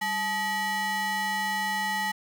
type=ring-modulated tone; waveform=square; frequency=529 Hz; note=C5; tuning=19 cents sharp; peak=-24 dBFS; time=0.01-2.12 s; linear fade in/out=10 ms; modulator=1390 Hz; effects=none